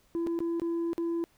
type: tone with dropouts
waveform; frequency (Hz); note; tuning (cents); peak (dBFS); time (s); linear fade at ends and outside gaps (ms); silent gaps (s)
sine; 336.5; E4; +36; -25; 0.15-1.24; 0; 0.266-0.271 / 0.39-0.404 / 0.598-0.618 / 0.932-0.98
effects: tanh soft clip ceiling -27 dBFS + pink hiss -66 dBFS RMS until 1.37 s